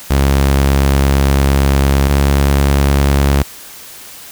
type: tone pair in turn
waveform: sawtooth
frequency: 68.8 / 69.76 Hz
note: C#2 / C#2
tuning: -12 / +12 cents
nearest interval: unison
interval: 24 cents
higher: second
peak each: -5 dBFS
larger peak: neither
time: 0.1-2.09 / 2.09-3.43 s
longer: first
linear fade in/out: 10 ms
effects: white hiss -34 dBFS RMS until 4.31 s